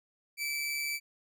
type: tone with amplitude modulation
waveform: sawtooth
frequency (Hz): 2316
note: D7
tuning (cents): -25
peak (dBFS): -27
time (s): 0.37-1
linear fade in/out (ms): 50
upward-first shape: sine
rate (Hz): 144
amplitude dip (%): 35
effects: none